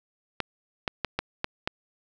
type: clicks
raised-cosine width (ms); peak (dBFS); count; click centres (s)
0.3; -10; 6; 0.403 / 0.878 / 1.047 / 1.19 / 1.444 / 1.675
effects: none